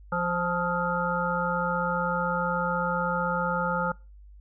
harmonic tone with a mistuned harmonic, 174.61 Hz, F3, in tune, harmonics 1 / 3 / 5 / 7 / 8, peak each -31 / -31 / -31 / -31 / -31 dBFS, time 0.12-3.92 s, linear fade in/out 5 ms, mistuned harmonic 7, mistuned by +54 cents, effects noise-tail reverb RT60 0.3 s tail -24 dB re dry + added 50 Hz sine -46 dBFS peak until 4.4 s

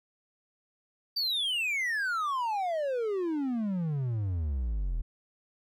triangle exponential sweep, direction down, 4700 to 38 Hz, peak -26 dBFS, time 1.16-5.02 s, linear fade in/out 10 ms, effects none

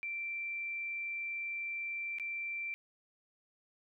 sine tone with dropouts, 2349 Hz, D7, in tune, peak -36 dBFS, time 0.03-2.74 s, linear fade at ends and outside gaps 0 ms, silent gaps 2.185-2.198 s, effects 13-bit

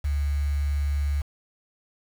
sine tone with quantisation, 71.8 Hz, D2, 39 cents flat, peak -22 dBFS, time 0.04-1.22 s, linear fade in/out 10 ms, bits 7, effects none

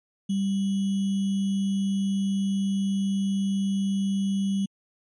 sine tone with sample-and-hold, 196 Hz, G3, in tune, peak -22 dBFS, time 0.29-4.66 s, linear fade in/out 10 ms, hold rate 3150 Hz, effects MP3 48 kbps

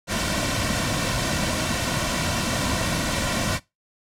pink noise with comb filter, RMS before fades -24 dBFS, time 0.07-3.6 s, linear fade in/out 50 ms, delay 2.4 ms, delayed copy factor -0.6, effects noise-tail reverb RT60 0.2 s tail -20 dB re dry + low-pass 9000 Hz 12 dB/octave

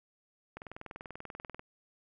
click train, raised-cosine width 0.5 ms, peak -28 dBFS, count 22, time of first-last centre 0.57-1.594 s, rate 20.5 Hz, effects none

